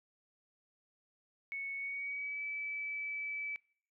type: tone with pitch glide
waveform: sine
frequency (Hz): 2212 to 2303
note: C#7 to D7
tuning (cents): -4 to -34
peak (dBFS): -37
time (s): 1.52-3.56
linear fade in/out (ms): 0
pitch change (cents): +70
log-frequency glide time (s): 1.75-2.43
effects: noise-tail reverb RT60 0.6 s tail -25 dB re dry